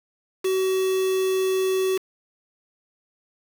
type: tone with quantisation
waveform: triangle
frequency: 377.9 Hz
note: F#4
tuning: 37 cents sharp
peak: -18 dBFS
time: 0.44-1.98 s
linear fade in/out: 10 ms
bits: 5
effects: none